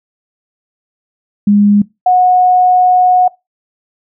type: tone pair in turn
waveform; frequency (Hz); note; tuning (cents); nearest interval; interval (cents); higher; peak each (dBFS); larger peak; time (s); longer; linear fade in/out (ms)
sine; 204.9 / 730.2; G#3 / F#5; -23 / -23; octave + minor seventh; 2200; second; -5; neither; 1.47-1.82 / 2.06-3.28; second; 5
effects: noise-tail reverb RT60 0.2 s tail -21 dB re dry